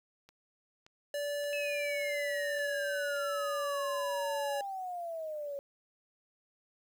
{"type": "click train", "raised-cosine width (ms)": 0.2, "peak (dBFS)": -38, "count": 6, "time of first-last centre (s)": [0.29, 3.164], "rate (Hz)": 1.74}
{"type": "tone with pitch glide", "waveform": "square", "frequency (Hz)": [579, 566.8], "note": ["D5", "C#5"], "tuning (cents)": [-25, 38], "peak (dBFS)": -34, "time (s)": [1.14, 4.61], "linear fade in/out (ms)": 2, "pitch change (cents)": -37, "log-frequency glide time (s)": [1.89, 4.01]}
{"type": "exponential sweep", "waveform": "sine", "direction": "down", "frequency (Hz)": [2629, 554.4], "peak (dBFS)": -36, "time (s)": [1.53, 5.59], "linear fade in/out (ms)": 0}
{"effects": ["10-bit"]}